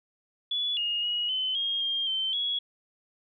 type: tone with pitch steps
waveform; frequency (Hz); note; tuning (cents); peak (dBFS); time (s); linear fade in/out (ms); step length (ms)
sine; 3420 / 2854 / 2899 / 3046 / 3246 / 3212 / 3100 / 3347; A7 / F7 / F#7 / F#7 / G#7 / G7 / G7 / G#7; -50 / +37 / -36 / +50 / -40 / +41 / -20 / +13; -26; 0.51-2.59; 5; 260
effects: none